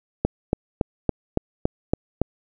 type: click train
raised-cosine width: 2 ms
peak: -5 dBFS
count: 8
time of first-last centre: 0.25-2.216 s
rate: 3.56 Hz
effects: none